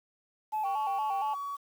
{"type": "tone with vibrato", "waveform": "sine", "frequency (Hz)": 824, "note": "G#5", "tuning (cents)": -14, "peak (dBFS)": -27, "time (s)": [0.52, 1.35], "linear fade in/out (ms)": 20, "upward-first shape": "square", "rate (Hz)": 4.3, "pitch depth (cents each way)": 77}
{"type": "tone with pitch glide", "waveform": "sine", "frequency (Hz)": [1119, 1128.7], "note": ["C#6", "C#6"], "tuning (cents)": [16, 31], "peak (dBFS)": -33, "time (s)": [0.64, 1.57], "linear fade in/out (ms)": 20, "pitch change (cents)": 15, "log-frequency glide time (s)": [1.11, 1.29]}
{"effects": ["tanh soft clip ceiling -25 dBFS", "9-bit"]}